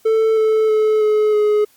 triangle tone with pitch steps, 442.9 / 437.3 / 431.8 / 426.3 / 420.9 Hz, A4 / A4 / A4 / G#4 / G#4, +11 / -11 / -33 / +45 / +23 cents, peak -10 dBFS, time 0.05-1.65 s, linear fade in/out 10 ms, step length 320 ms, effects white hiss -54 dBFS RMS until 1.76 s + Opus 48 kbps

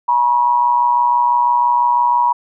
sine tone with amplitude modulation, 963 Hz, B5, 44 cents flat, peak -8 dBFS, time 0.08-2.33 s, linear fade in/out 10 ms, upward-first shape sine, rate 126 Hz, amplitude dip 60%, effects none

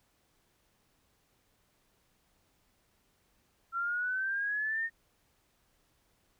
sine exponential sweep, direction up, 1355 to 1847 Hz, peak -30 dBFS, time 3.72-4.9 s, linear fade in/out 50 ms, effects pink hiss -72 dBFS RMS until 6.39 s

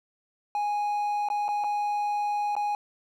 triangle tone with dropouts, 828 Hz, G#5, 5 cents flat, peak -23 dBFS, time 0.55-2.75 s, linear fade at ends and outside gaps 1 ms, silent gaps 1.287-1.301 / 1.482-1.488 / 1.639-1.643 / 2.553-2.565 s, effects none

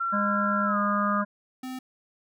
sine tone with pitch glide, 1362 to 1227.5 Hz, F6 to D#6, -44 to -24 cents, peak -25 dBFS, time 0-1.22 s, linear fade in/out 10 ms, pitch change -180 cents, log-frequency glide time 0.64-0.77 s
harmonic tone, 204.4 Hz, G#3, 27 cents flat, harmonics 1 / 3 / 5 / 7 / 8, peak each -27 / -32 / -34 / -35 / -36 dBFS, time 0.12-1.25 s, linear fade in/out 20 ms
square tone, 257.3 Hz, C4, 29 cents flat, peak -34 dBFS, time 1.63-1.79 s, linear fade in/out 5 ms
effects none

